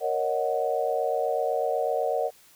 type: chord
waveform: sine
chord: D# minor seventh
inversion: second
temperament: equal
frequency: 466.2 / 554.4 / 622.3 / 740 Hz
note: A#4 / C#5 / D#5 / F#5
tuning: 0 / 0 / 0 / 0 cents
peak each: -29 dBFS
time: 0-2.31 s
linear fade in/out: 50 ms
effects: white hiss -56 dBFS RMS until 2.55 s